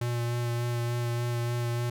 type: tone with vibrato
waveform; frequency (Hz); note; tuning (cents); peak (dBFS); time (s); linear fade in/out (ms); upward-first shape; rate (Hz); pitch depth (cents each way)
square; 119.5; A#2; +43; -28; 0.01-1.9; 5; sine; 3.4; 15
effects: none